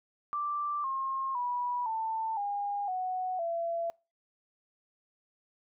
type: tone with pitch steps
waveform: sine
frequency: 1174.7 / 1071 / 976.5 / 890.3 / 811.7 / 740 / 674.7 Hz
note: D6 / C6 / B5 / A5 / G#5 / F#5 / E5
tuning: 0 / +40 / -20 / +20 / -40 / 0 / +40 cents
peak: -30 dBFS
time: 0.33-3.9 s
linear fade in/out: 0 ms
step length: 510 ms
effects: noise-tail reverb RT60 0.3 s tail -25 dB re dry